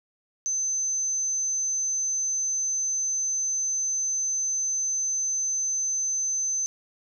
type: tone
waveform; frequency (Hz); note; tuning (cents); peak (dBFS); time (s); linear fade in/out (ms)
sine; 6160; G8; -31; -24; 0.46-6.66; 0
effects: none